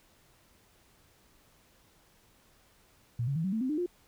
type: tone with pitch steps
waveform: sine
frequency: 118.8 / 138.85 / 162.29 / 189.68 / 221.7 / 259.1 / 302.8 / 353.9 Hz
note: A#2 / C#3 / E3 / F#3 / A3 / C4 / D#4 / F4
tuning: +33 / +3 / -27 / +43 / +13 / -17 / -47 / +23 cents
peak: -28 dBFS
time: 3.19-3.862 s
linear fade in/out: 5 ms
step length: 84 ms
effects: pink hiss -64 dBFS RMS until 4.07 s